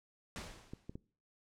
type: noise with exponential decay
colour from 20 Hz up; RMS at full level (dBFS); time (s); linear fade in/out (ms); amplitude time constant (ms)
pink; -42; 0.36-0.96; 0; 130
type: clicks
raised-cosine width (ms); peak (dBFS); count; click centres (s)
3; -31; 3; 0.735 / 0.895 / 0.955
effects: noise-tail reverb RT60 0.4 s tail -21 dB re dry + low-pass 8000 Hz 12 dB/octave